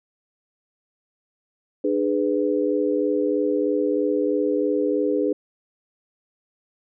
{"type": "chord", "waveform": "sine", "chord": "G# diminished", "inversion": "second", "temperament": "just", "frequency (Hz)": [299, 415.3, 498.4], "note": ["D4", "G#4", "B4"], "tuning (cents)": [31, 0, 16], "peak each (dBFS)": [-23, -23, -24], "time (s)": [1.84, 5.33], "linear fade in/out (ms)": 5, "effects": []}